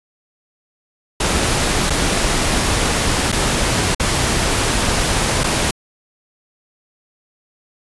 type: noise with dropouts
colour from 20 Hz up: pink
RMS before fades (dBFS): -17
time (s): 1.2-5.71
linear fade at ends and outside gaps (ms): 5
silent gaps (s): 1.899-1.903 / 3.319-3.325 / 3.948-3.997 / 5.436-5.44
effects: resampled to 24000 Hz